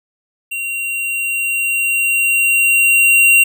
square tone with level ramp, 2755 Hz, F7, 24 cents flat, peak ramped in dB -21 to -7 dBFS, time 0.51-3.44 s, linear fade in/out 10 ms, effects none

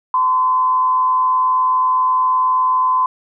sine tone with frequency modulation, 1023 Hz, C6, 39 cents flat, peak -12 dBFS, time 0.14-3.06 s, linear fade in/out 2 ms, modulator 119 Hz, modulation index 0.34, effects none

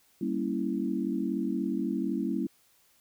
sine chord, G diminished seventh, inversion none, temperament equal, 196 / 233.1 / 277.2 / 329.6 Hz, G3 / Bb3 / Db4 / Fb4, 0 / 0 / 0 / 0 cents, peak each -33 dBFS, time 0.21-2.47 s, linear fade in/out 5 ms, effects white hiss -65 dBFS RMS until 3 s

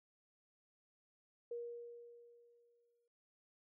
sine tone with exponential decay, 474 Hz, A#4, 29 cents sharp, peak -40 dBFS, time 1.51-3.08 s, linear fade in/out 5 ms, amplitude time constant 340 ms, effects none

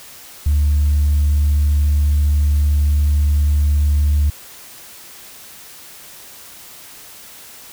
sine tone, 73.42 Hz, D2, in tune, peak -10 dBFS, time 0.46-4.3 s, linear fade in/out 5 ms, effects tanh soft clip ceiling -9 dBFS + white hiss -39 dBFS RMS until 7.72 s

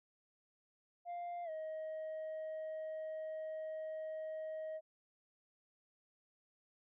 sine tone with pitch glide, 698.5 to 629.5 Hz, F5 to D#5, 0 to +20 cents, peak -38 dBFS, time 1.05-4.81 s, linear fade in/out 50 ms, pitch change -180 cents, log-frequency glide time 1.44-1.5 s, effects tanh soft clip ceiling -40 dBFS

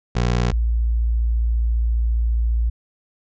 20% pulse / sine tone pair in turn, 60.1 / 57.35 Hz, B1 / A#1, -46 / -28 cents, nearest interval minor second, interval 82 cents, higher first, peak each -12 / -16 dBFS, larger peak first, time 0.15-0.52 / 0.52-2.7 s, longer second, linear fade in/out 10 ms, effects resampled to 16000 Hz

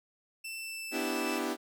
sawtooth tone with pitch glide, 2669 to 2634 Hz, E7 to E7, +21 to -2 cents, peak -35 dBFS, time 0.44-1.39 s, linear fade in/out 10 ms, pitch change -23 cents, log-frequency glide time 0.6-1 s
sawtooth chord, E minor seventh, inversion second, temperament equal, 246.9 / 293.7 / 329.6 / 392 Hz, B3 / D4 / E4 / G4, 0 / 0 / 0 / 0 cents, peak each -33 dBFS, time 0.91-1.57 s, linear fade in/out 50 ms
effects none

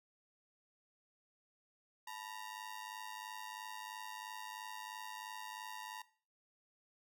sawtooth ring-modulated tone, 932.3 Hz, A#5, in tune, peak -39 dBFS, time 2.07-6.02 s, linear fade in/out 5 ms, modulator 51.5 Hz, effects noise-tail reverb RT60 0.4 s tail -17 dB re dry

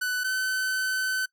45% pulse tone pair in turn, 1494 / 1521 Hz, F#6 / F#6, +16 / +47 cents, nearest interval unison, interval 31 cents, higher second, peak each -25 dBFS, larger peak neither, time 0.01-0.24 / 0.24-1.26 s, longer second, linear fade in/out 10 ms, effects noise-tail reverb RT60 0.1 s tail -21 dB re dry

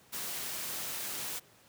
white noise, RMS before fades -38 dBFS, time 0.12-1.4 s, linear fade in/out 20 ms, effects pink hiss -61 dBFS RMS until 1.68 s + high-pass 100 Hz 12 dB/octave

